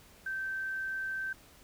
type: tone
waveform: sine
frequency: 1554 Hz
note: G6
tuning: 16 cents flat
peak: -33 dBFS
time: 0.26-1.33 s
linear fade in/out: 5 ms
effects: pink hiss -58 dBFS RMS until 1.63 s